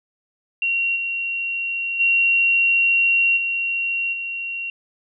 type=tone with level steps; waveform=sine; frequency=2747 Hz; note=F7; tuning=29 cents flat; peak=-18 / -22 / -14 / -20 / -25 dBFS; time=0.62-4.7 s; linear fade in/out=2 ms; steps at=0.95 / 1.99 / 3.36 / 4.12 s; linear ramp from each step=20 ms; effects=none